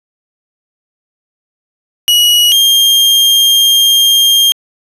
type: tone pair in turn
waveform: 40% pulse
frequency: 2911 / 3208 Hz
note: F#7 / G7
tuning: -29 / +39 cents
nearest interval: major second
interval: 168 cents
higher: second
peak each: -5 dBFS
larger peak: neither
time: 2.08-2.52 / 2.52-4.52 s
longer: second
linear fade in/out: 0 ms
effects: resampled to 32000 Hz